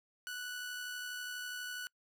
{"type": "tone with amplitude modulation", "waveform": "sawtooth", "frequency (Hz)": 1480, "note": "F#6", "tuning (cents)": 0, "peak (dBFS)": -35, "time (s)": [0.27, 1.87], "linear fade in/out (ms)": 0, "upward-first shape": "sine", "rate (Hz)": 72.2, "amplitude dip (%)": 30, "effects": ["noise-tail reverb RT60 0.1 s tail -26 dB re dry"]}